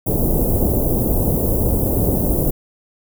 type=band-stop noise; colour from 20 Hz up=pink; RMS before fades=-17 dBFS; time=0.06-2.51 s; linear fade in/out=10 ms; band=590 to 13000 Hz; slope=24 dB/octave; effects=none